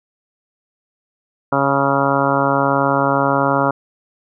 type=harmonic tone; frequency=138.59 Hz; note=C#3; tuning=in tune; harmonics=1 / 2 / 3 / 4 / 5 / 6 / 7 / 8 / 9 / 10; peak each=-24 / -21 / -25 / -20 / -23 / -24 / -21 / -25 / -23 / -23 dBFS; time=1.52-3.71 s; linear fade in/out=5 ms; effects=none